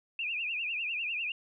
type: tone with vibrato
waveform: sine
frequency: 2600 Hz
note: E7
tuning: 24 cents flat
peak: -31 dBFS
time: 0.19-1.32 s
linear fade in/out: 2 ms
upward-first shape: triangle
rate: 10 Hz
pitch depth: 160 cents each way
effects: none